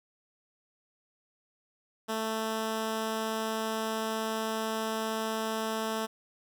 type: tone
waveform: 10% pulse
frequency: 221.1 Hz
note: A3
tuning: 9 cents sharp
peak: -22 dBFS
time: 2.08-6.07 s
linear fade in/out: 20 ms
effects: none